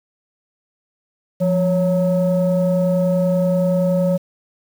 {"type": "tone pair together", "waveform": "sine", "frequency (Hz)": [174.61, 554.4], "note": ["F3", "C#5"], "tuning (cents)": [0, 0], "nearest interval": "octave + minor sixth", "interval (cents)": 2000, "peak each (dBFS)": [-15, -16], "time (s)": [1.4, 4.18], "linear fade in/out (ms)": 20, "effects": ["tanh soft clip ceiling -10 dBFS", "7-bit"]}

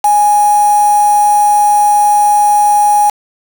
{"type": "tone with quantisation", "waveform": "sine", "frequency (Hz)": 830.6, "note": "G#5", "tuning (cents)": 0, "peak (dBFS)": -6, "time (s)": [0.04, 3.1], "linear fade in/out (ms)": 5, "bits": 3, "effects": []}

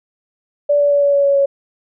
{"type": "tone with pitch steps", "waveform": "sine", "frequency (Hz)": [580, 576, 572, 568.1, 564.1, 560.2, 556.4], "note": ["D5", "D5", "D5", "C#5", "C#5", "C#5", "C#5"], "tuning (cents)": [-22, -34, -46, 42, 30, 18, 6], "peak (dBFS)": -10, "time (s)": [0.69, 1.46], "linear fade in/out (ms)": 10, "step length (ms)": 110, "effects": []}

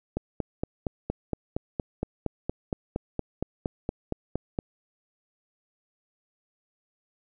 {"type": "click train", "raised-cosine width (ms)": 2, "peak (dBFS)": -14, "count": 20, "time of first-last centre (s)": [0.17, 4.589], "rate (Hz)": 4.3, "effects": []}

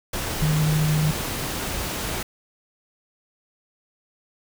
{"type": "tone in noise", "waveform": "sine", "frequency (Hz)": 153.6, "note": "D#3", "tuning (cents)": -22, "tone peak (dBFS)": -18, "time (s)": [0.42, 1.11], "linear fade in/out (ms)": 5, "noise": "pink", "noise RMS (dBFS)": -28, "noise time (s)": [0.13, 2.23], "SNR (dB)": 7, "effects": []}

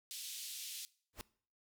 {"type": "band-pass noise", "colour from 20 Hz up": "pink", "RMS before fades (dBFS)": -46, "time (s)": [0.11, 0.85], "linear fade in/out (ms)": 0, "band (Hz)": [3100, 15000], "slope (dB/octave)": 24}
{"type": "noise with exponential growth", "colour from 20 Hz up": "pink", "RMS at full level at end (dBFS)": -41, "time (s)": [1.13, 1.21], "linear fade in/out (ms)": 0, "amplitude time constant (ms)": 17}
{"effects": ["noise-tail reverb RT60 0.5 s tail -21 dB re dry"]}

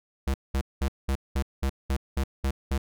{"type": "tone bursts", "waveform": "square", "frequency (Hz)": 67.5, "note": "C#2", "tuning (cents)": -45, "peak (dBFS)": -24, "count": 10, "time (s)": [0.27, 2.78], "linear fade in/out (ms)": 5, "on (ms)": 71, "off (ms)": 200, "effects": []}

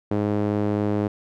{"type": "tone with band-pass filter", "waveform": "sawtooth", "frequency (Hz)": 103.83, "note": "G#2", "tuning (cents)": 0, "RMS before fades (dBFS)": -23, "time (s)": [0.11, 1.08], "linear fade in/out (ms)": 5, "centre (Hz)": 360, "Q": 1.1, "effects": []}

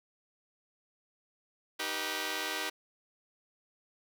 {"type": "chord", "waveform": "5% pulse", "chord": "Eb augmented", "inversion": "none", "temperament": "just", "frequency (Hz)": [311.1, 388.9, 486.1], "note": ["Eb4", "G4", "B4"], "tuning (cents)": [0, -14, -28], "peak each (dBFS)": -27, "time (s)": [1.79, 2.7], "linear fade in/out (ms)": 10, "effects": []}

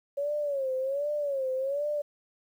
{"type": "tone with vibrato", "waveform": "sine", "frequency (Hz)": 555, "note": "C#5", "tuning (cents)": 2, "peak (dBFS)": -27, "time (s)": [0.17, 2.02], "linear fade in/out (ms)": 10, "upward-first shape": "sine", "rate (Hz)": 1.3, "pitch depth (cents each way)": 120, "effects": ["10-bit"]}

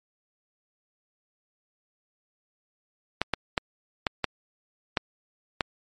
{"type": "clicks", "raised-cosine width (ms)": 0.3, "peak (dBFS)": -7, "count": 7, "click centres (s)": [3.216, 3.337, 3.578, 4.068, 4.243, 4.972, 5.608], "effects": ["MP3 48 kbps"]}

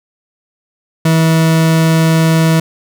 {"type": "tone", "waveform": "40% pulse", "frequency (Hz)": 161.9, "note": "E3", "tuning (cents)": -31, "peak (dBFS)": -7, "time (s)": [1.05, 2.6], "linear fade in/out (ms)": 5, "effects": []}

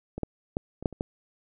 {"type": "clicks", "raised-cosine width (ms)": 2, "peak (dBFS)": [-21, -15, -14, -25, -10, -28, -15], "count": 7, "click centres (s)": [0.18, 0.233, 0.569, 0.826, 0.858, 0.927, 1.009], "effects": []}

